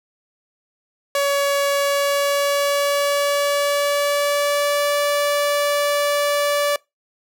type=tone with pitch glide; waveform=sawtooth; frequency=564 to 579.2 Hz; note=C#5 to D5; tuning=+30 to -24 cents; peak=-13 dBFS; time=1.15-6.76 s; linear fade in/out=2 ms; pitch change=+46 cents; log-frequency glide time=1.69-4.96 s; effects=noise-tail reverb RT60 0.2 s tail -23 dB re dry